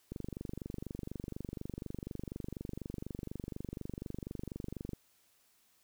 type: click train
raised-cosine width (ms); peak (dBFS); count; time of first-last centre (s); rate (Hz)
3; -27; 117; 0.12-4.933; 24.1
effects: white hiss -70 dBFS RMS until 5.83 s